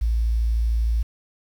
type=tone with quantisation; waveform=sine; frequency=56.5 Hz; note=A1; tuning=47 cents sharp; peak=-18 dBFS; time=0.01-1.03 s; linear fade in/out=10 ms; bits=8; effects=none